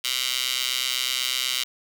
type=tone with high-pass filter; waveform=15% pulse; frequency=128.1 Hz; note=C3; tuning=36 cents flat; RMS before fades=-26 dBFS; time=0.04-1.64 s; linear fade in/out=10 ms; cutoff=3200 Hz; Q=1.9; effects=none